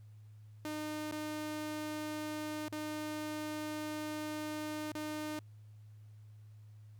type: tone with dropouts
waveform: sawtooth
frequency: 305 Hz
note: D#4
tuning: 34 cents flat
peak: -34 dBFS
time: 0.65-5.39 s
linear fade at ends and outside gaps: 1 ms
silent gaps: 1.113-1.123 / 2.682-2.724 / 4.918-4.951 s
effects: added 106 Hz sine -52 dBFS peak until 6.99 s + pink hiss -75 dBFS RMS until 6.99 s